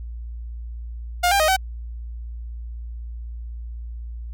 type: tone with pitch steps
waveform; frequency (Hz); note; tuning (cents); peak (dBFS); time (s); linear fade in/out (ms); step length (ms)
sawtooth; 710 / 796 / 624 / 761; F5 / G5 / D#5 / F#5; +28 / +26 / +5 / +48; -12; 1.23-1.566; 10; 84
effects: added 58 Hz sine -30 dBFS peak until 4.33 s